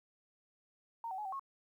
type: tone with pitch steps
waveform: sine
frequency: 921 / 758 / 844 / 768 / 1090 Hz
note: A#5 / F#5 / G#5 / G5 / C#6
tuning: -21 / +42 / +28 / -36 / -29 cents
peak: -38 dBFS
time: 1.04-1.395 s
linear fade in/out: 2 ms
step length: 71 ms
effects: 12-bit